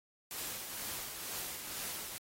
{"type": "noise with tremolo", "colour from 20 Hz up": "white", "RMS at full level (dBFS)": -40, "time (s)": [0.31, 2.18], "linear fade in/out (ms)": 0, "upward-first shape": "triangle", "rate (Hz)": 2.1, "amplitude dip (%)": 45, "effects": ["AAC 48 kbps"]}